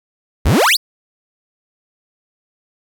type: exponential sweep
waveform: 40% pulse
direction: up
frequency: 51.2 to 5274 Hz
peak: -9 dBFS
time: 0.45-0.77 s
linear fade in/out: 10 ms
effects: 7-bit